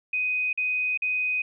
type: tone bursts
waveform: sine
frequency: 2501 Hz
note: D#7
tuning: 8 cents sharp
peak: -23 dBFS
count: 3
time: 0.13-1.42 s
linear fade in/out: 5 ms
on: 400 ms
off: 45 ms
effects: none